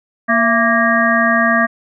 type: harmonic tone with a mistuned harmonic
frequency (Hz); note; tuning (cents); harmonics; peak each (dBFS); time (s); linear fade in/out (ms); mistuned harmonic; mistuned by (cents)
233.1; A#3; 0; 1 / 3 / 5 / 7 / 8; -17 / -17 / -17 / -17 / -17; 0.28-1.67; 20; 3; -73
effects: none